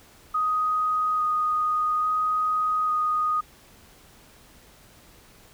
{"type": "tone with vibrato", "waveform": "sine", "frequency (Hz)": 1244.5, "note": "D#6", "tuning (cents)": 0, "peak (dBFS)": -21, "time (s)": [0.34, 3.41], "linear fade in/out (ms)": 10, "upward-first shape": "square", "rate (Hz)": 0.59, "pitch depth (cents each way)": 8, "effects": ["pink hiss -53 dBFS RMS until 5.53 s"]}